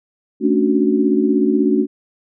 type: chord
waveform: sine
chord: D major seventh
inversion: second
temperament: equal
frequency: 220 / 277.2 / 293.7 / 370 Hz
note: A3 / C#4 / D4 / F#4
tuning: 0 / 0 / 0 / 0 cents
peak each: -18 dBFS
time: 0.4-1.87 s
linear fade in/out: 50 ms
effects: none